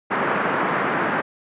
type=band-pass noise; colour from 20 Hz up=white; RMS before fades=-22 dBFS; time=0.1-1.22 s; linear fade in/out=20 ms; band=150 to 1700 Hz; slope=24 dB/octave; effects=resampled to 8000 Hz